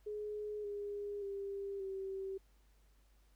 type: tone with pitch steps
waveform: sine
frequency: 420 / 408.3 / 396.9 / 385.8 Hz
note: G#4 / G#4 / G4 / G4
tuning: +19 / -29 / +22 / -28 cents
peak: -39 dBFS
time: 0.06-2.38 s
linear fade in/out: 10 ms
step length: 580 ms
effects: added 50 Hz sine -65 dBFS peak until 3.35 s + pink hiss -75 dBFS RMS until 3.35 s